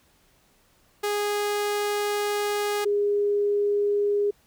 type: tone pair in turn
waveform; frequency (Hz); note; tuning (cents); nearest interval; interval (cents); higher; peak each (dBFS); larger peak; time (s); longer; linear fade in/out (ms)
sawtooth / sine; 413 / 409.4; G#4 / G#4; -10 / -25; unison; 15; first; -20; neither; 1.03-2.85 / 2.85-4.31; first; 10
effects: pink hiss -62 dBFS RMS until 4.46 s